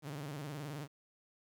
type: tone with vibrato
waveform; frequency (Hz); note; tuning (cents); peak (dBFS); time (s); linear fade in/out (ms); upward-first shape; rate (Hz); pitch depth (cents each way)
sawtooth; 145.2; D3; -19; -37; 0.02-0.88; 50; square; 19; 99
effects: 11-bit